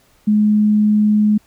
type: tone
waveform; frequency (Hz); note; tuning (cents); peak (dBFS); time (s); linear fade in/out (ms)
sine; 211; G#3; +28; -10; 0.27-1.38; 10
effects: pink hiss -55 dBFS RMS until 1.46 s